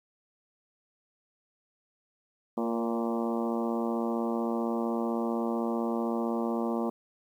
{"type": "harmonic tone with a mistuned harmonic", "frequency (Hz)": 115.7, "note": "A#2", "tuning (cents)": -13, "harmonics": [2, 3, 4, 5, 6, 7, 8, 9, 10], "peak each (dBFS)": [-30, -34, -36, -38, -40, -41, -42, -43, -44], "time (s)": [2.57, 6.9], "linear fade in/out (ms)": 5, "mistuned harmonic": 4, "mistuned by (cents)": 23, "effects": ["10-bit"]}